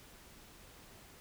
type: silence
effects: pink hiss -57 dBFS RMS until 1.2 s